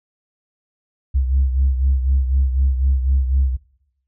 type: beating tone pair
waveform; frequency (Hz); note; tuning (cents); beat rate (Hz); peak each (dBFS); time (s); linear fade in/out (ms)
sine; 66 / 70; C2 / C#2; +16 / +18; 4; -14 / -21; 1.14-3.57; 20
effects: noise-tail reverb RT60 0.8 s tail -22 dB re dry + tanh soft clip ceiling -9 dBFS